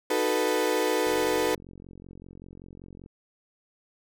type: chord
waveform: 35% pulse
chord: B dominant seventh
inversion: first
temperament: equal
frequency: 311.1 / 370 / 440 / 493.9 Hz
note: D#4 / F#4 / A4 / B4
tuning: 0 / 0 / 0 / 0 cents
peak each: -29 / -29 / -26 / -26 dBFS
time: 0.1-1.55 s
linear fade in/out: 5 ms
type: click train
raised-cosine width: 3 ms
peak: -33 dBFS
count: 91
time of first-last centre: 1.07-3.061 s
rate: 45.2 Hz
effects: none